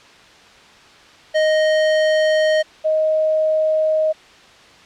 square / sine tone pair in turn, 622.3 / 625.9 Hz, D#5 / D#5, 0 / +10 cents, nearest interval unison, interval 10 cents, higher second, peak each -14 dBFS, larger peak neither, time 1.34-2.63 / 2.84-4.13 s, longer neither, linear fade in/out 20 ms, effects white hiss -45 dBFS RMS until 4.85 s + low-pass 4000 Hz 12 dB/octave

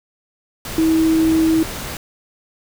sine tone in noise, 321.7 Hz, E4, 42 cents flat, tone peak -12 dBFS, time 0.78-1.63 s, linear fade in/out 2 ms, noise pink, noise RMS -28 dBFS, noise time 0.65-1.97 s, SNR +13 dB, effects none

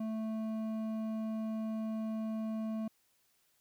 triangle tone with hard clipping, 220 Hz, A3, in tune, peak -36 dBFS, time 0-2.88 s, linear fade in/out 5 ms, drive 12 dB, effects white hiss -73 dBFS RMS until 3.6 s

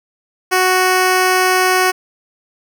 10% pulse tone, 370 Hz, F#4, in tune, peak -3 dBFS, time 0.51-1.92 s, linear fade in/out 20 ms, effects none

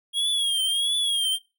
square tone with vibrato, 3281 Hz, G#7, 22 cents flat, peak -22 dBFS, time 0.13-1.39 s, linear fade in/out 50 ms, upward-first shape triangle, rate 1.5 Hz, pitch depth 100 cents each way, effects noise-tail reverb RT60 0.3 s tail -24 dB re dry

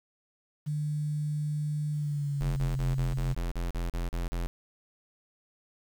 sine tone with pitch glide, 150 to 132.87 Hz, D3 to C3, +37 to +27 cents, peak -28 dBFS, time 0.66-3.35 s, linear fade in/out 20 ms, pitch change -210 cents, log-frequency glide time 1.93-2.83 s
square tone bursts, 43 Hz, F1, 26 cents flat, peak -30 dBFS, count 11, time 2.41-4.47 s, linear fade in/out 0 ms, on 150 ms, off 41 ms
effects 9-bit

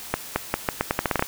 accelerating click train, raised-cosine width 0.5 ms, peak -5 dBFS, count 12, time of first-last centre 0.14-1.224 s, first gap 220 ms, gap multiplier 0.82, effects white hiss -38 dBFS RMS until 1.27 s

